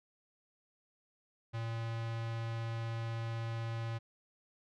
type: tone with notch filter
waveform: square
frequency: 114.5 Hz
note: A#2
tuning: 31 cents flat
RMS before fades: -38 dBFS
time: 1.53-3.99 s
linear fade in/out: 20 ms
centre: 270 Hz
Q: 0.85
effects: low-pass 4000 Hz 12 dB/octave